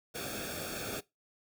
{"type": "noise with comb filter", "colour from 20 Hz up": "pink", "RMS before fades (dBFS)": -39, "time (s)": [0.14, 1.01], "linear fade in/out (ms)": 20, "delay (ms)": 1, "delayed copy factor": -0.9, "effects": ["noise-tail reverb RT60 0.2 s tail -21 dB re dry"]}